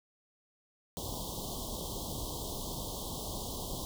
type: band-stop noise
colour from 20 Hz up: pink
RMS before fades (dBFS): -39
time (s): 0.97-3.85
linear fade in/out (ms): 0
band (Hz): 1100 to 3100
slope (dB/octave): 96
effects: none